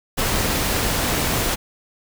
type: noise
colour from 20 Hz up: pink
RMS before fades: -21 dBFS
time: 0.17-1.56 s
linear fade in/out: 20 ms
effects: none